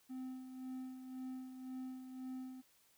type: tone with tremolo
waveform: triangle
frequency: 258.1 Hz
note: C4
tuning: 23 cents flat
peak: -40 dBFS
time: 0.09-2.62 s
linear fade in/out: 20 ms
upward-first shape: sine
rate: 1.9 Hz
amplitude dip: 55%
effects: white hiss -71 dBFS RMS until 2.97 s